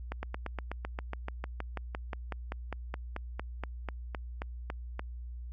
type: slowing click train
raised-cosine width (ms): 0.5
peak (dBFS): -21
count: 27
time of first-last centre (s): 0.12-4.994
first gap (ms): 110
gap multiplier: 1.04
effects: added 60 Hz sine -39 dBFS peak until 5.52 s